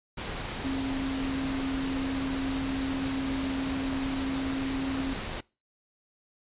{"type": "tone in noise", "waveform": "sine", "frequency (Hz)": 268.1, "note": "C4", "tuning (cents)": 42, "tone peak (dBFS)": -29, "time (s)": [0.64, 5.14], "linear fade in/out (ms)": 10, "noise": "pink", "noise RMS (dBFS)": -35, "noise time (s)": [0.17, 5.41], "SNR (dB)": 3, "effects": ["noise-tail reverb RT60 0.3 s tail -24 dB re dry", "resampled to 8000 Hz"]}